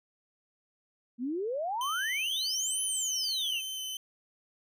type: exponential two-way sweep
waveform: sine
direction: up then down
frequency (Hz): 228.5 to 10330 to 2526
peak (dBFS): -30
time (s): 1.18-3.62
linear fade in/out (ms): 50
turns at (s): 2.82
type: tone with vibrato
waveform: sawtooth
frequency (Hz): 3063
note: G7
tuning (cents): -41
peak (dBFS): -32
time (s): 1.81-3.97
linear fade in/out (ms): 2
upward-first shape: square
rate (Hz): 2.8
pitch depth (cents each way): 9
effects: none